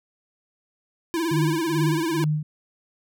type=tone with vibrato; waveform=square; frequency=329.4 Hz; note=E4; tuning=1 cent flat; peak=-23 dBFS; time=1.14-2.24 s; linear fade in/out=0 ms; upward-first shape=sine; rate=18 Hz; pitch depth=87 cents each way
type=tone with tremolo; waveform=sine; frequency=152.2 Hz; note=D#3; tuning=38 cents flat; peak=-19 dBFS; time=1.31-2.43 s; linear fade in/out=5 ms; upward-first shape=sine; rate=2.3 Hz; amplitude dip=100%
effects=none